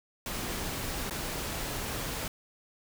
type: noise with dropouts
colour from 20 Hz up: pink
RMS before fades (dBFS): -35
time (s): 0.26-2.28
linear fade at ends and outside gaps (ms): 2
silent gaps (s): 1.098-1.108
effects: none